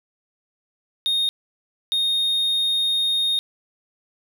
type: tone pair in turn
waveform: triangle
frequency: 3700 / 3700 Hz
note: A#7 / A#7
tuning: -14 / -14 cents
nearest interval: unison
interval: 0 cents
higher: neither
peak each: -17 dBFS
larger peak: neither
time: 1.06-1.29 / 1.92-3.39 s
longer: second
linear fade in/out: 0 ms
effects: none